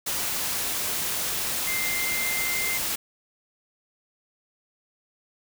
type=tone in noise; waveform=sine; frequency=2090 Hz; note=C7; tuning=2 cents flat; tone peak=-28 dBFS; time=1.67-2.78 s; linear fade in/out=10 ms; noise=white; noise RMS=-28 dBFS; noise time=0.06-2.96 s; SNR=-3 dB; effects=none